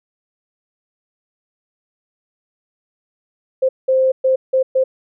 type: tone bursts at uneven times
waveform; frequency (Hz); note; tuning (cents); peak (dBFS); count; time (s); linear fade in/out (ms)
sine; 523.3; C5; 0; -11; 5; 3.62-3.69 / 3.88-4.12 / 4.24-4.36 / 4.53-4.63 / 4.75-4.84; 10
effects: none